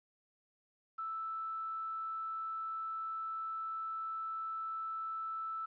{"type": "tone with quantisation", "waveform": "sine", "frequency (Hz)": 1318.5, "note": "E6", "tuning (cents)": 0, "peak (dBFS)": -37, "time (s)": [0.98, 5.66], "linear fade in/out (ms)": 10, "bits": 11, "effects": ["resampled to 11025 Hz"]}